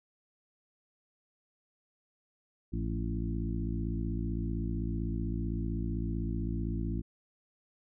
harmonic tone with a mistuned harmonic, 55.7 Hz, A1, 22 cents sharp, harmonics 1 / 2 / 3 / 4 / 5 / 6, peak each -34 / -37 / -39 / -40 / -41 / -42 dBFS, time 2.72-7.02 s, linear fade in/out 20 ms, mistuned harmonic 3, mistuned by +62 cents, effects none

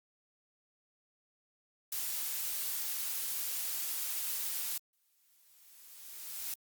blue noise, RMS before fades -36 dBFS, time 1.92-4.78 s, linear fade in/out 5 ms
blue noise with exponential growth, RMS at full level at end -37 dBFS, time 4.93-6.54 s, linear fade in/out 2 ms, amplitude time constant 350 ms
effects Opus 48 kbps

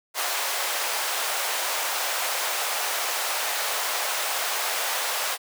pink high-pass noise, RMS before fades -27 dBFS, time 0.14-5.38 s, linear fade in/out 50 ms, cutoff 600 Hz, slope 24 dB/octave, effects none

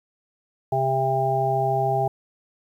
harmonic tone, 133.1 Hz, C3, 30 cents sharp, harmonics 1 / 3 / 5 / 6, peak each -26 / -27 / -25 / -23 dBFS, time 0.72-2.08 s, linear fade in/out 5 ms, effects 9-bit

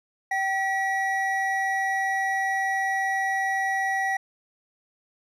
triangle tone pair together, 773 / 1932.1 Hz, G5 / B6, -24 / -38 cents, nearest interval octave + major third, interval 1586 cents, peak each -24 dBFS, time 0.31-4.17 s, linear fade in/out 5 ms, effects none

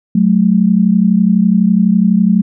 sine tone pair together, 185 / 217 Hz, F#3 / A3, 0 / -24 cents, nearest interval minor third, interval 276 cents, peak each -10 dBFS, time 0.15-2.42 s, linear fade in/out 5 ms, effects none

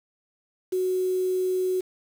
sine tone with quantisation, 370 Hz, F#4, in tune, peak -22 dBFS, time 0.72-1.81 s, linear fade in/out 10 ms, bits 7, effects none

